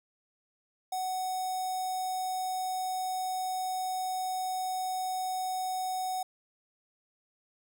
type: tone with notch filter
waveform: square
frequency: 745 Hz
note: F#5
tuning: 12 cents sharp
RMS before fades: -33 dBFS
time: 0.92-6.23 s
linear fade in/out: 5 ms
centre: 2400 Hz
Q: 0.84
effects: none